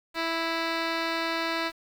10% pulse tone with low-pass filter, 329.6 Hz, E4, in tune, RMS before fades -29 dBFS, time 0.14-1.72 s, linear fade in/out 50 ms, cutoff 3600 Hz, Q 4.5, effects 8-bit

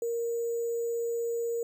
sine tone with sample-and-hold, 466.2 Hz, A#4, in tune, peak -28 dBFS, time 0.02-1.63 s, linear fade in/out 2 ms, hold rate 7350 Hz, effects none

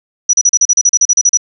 sine tone bursts, 5870 Hz, F#8, 15 cents flat, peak -5 dBFS, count 14, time 0.29-1.373 s, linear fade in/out 5 ms, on 43 ms, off 37 ms, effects none

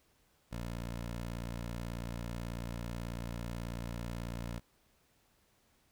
15% pulse tone, 58.27 Hz, A#1, in tune, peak -32 dBFS, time 0.51-4.6 s, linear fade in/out 20 ms, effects pink hiss -71 dBFS RMS until 5.91 s

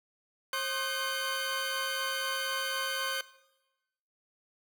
20% pulse tone cluster, 535 / 1066 / 1227 / 1529 Hz, C5 / C6 / D#6 / G6, +38 / +32 / -25 / -44 cents, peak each -33 / -34 / -36 / -29 dBFS, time 0.53-3.21 s, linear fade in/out 2 ms, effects noise-tail reverb RT60 1.0 s tail -18 dB re dry

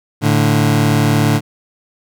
25% pulse tone pair together, 109.83 / 146.6 Hz, A2 / D3, -3 / -3 cents, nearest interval perfect fourth, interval 500 cents, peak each -10 dBFS, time 0.21-1.41 s, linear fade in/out 50 ms, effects none

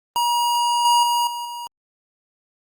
square tone with level steps, 954 Hz, A#5, 40 cents sharp, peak -18 / -14 / -18 / -27 / -30 dBFS, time 0.16-1.67 s, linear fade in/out 0 ms, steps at 0.85 / 1.03 / 1.27 / 1.45 s, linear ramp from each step 2 ms, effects Opus 32 kbps

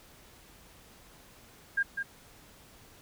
sine tone with echo, 1611 Hz, G6, 47 cents sharp, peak -24 dBFS, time 1.77-1.83 s, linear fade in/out 10 ms, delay 200 ms, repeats 1, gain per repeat -6 dB, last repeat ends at 2.03 s, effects pink hiss -56 dBFS RMS until 3.01 s

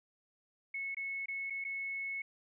sine tone with dropouts, 2196 Hz, C#7, 17 cents flat, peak -36 dBFS, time 0.74-2.22 s, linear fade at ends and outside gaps 5 ms, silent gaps 0.947-0.968 / 1.259-1.283 / 1.5-1.504 / 1.642-1.648 s, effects none

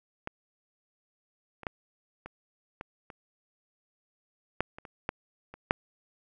clicks, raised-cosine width 0.5 ms, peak -19 / -29 / -16 / -26 / -23 / -29 / -11 / -28 / -29 / -14 / -29 / -7 dBFS, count 12, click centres 0.274 / 1.633 / 1.668 / 2.26 / 2.811 / 3.102 / 4.606 / 4.785 / 4.852 / 5.091 / 5.54 / 5.709 s, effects none

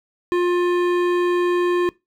sine tone with hard clipping, 353.5 Hz, F4, 21 cents sharp, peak -18 dBFS, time 0.32-1.89 s, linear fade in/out 0 ms, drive 14 dB, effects noise-tail reverb RT60 0.2 s tail -21 dB re dry

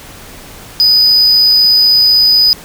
triangle tone, 4978 Hz, D#8, in tune, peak -4 dBFS, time 0.8-2.53 s, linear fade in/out 0 ms, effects pink hiss -33 dBFS RMS until 2.64 s

